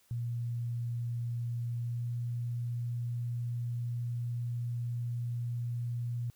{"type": "tone with pitch glide", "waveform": "sine", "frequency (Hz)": [118.7, 119.66], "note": ["A#2", "A#2"], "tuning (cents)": [32, 46], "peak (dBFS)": -32, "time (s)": [0.11, 6.3], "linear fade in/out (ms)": 0, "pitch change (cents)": 14, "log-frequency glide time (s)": [1.78, 2.06], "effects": ["white hiss -67 dBFS RMS until 6.35 s"]}